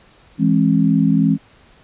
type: chord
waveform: sine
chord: E augmented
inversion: none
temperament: equal with one note detuned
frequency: 164.81 / 207.7 / 268.2 Hz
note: E3 / G#3 / B#3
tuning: 0 / 0 / +43 cents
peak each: -16 dBFS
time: 0.38-1.38 s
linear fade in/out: 50 ms
effects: pink hiss -50 dBFS RMS until 1.83 s + resampled to 8000 Hz